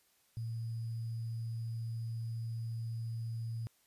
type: tone with sample-and-hold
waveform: sine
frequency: 114.3 Hz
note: A#2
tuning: 34 cents flat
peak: -36 dBFS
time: 0.37-3.67 s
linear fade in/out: 0 ms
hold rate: 4900 Hz
effects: white hiss -71 dBFS RMS until 3.86 s + resampled to 32000 Hz